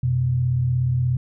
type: tone pair together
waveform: sine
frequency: 89.34 / 126.1 Hz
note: F2 / B2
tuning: +40 / +36 cents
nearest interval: tritone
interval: 596 cents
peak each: -27 / -18 dBFS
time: 0.03-1.17 s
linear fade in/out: 5 ms
effects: none